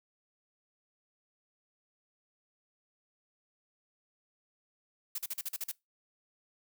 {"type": "noise bursts", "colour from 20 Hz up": "blue", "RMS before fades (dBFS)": -36, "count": 8, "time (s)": [5.15, 5.716], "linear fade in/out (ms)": 5, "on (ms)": 34, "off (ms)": 42, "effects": ["noise-tail reverb RT60 0.2 s tail -23 dB re dry"]}